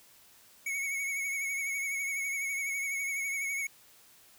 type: tone with vibrato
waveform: square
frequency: 2217 Hz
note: C#7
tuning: in tune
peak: -32 dBFS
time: 0.66-3.67 s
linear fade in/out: 5 ms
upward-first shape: triangle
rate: 12 Hz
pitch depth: 47 cents each way
effects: white hiss -59 dBFS RMS until 4.38 s